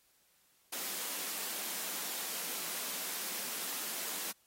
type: high-pass noise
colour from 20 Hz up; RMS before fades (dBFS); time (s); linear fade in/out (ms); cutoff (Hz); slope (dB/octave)
white; -39; 0.72-4.32; 10; 170; 96
effects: white hiss -70 dBFS RMS until 4.46 s + AAC 48 kbps